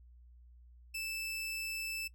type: tone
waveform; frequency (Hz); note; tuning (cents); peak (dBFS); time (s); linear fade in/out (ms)
sawtooth; 2637; E7; 0; -34; 0.94-2.08; 10
effects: noise-tail reverb RT60 0.1 s tail -20 dB re dry + added 60 Hz sine -55 dBFS peak until 2.14 s